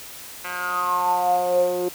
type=tone with band-pass filter sweep; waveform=10% pulse; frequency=179 Hz; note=F3; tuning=43 cents sharp; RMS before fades=-22 dBFS; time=0.44-1.89 s; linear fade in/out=10 ms; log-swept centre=1800 to 390 Hz; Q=8.9; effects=white hiss -39 dBFS RMS until 1.94 s